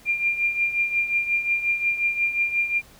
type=tone with tremolo; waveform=sine; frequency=2393 Hz; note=D7; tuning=32 cents sharp; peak=-17 dBFS; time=0.05-2.82 s; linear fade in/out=50 ms; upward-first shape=triangle; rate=5.6 Hz; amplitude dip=75%; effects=pink hiss -51 dBFS RMS until 2.99 s